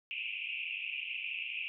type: band-pass noise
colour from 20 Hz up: white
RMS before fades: -39 dBFS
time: 0.11-1.68 s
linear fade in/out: 0 ms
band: 2400 to 2800 Hz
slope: 96 dB/octave
effects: none